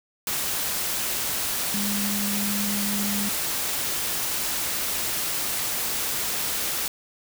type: tone in noise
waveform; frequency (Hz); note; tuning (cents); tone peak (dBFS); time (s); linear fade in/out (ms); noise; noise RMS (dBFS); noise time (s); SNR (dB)
sine; 203.8; G#3; -32; -27; 1.74-3.29; 2; white; -27; 0.27-6.88; -3
effects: none